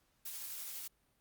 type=noise with tremolo; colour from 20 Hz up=blue; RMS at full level=-43 dBFS; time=0.25-0.88 s; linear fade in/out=10 ms; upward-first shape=sine; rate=12 Hz; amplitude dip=25%; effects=pink hiss -75 dBFS RMS until 1.2 s + Opus 48 kbps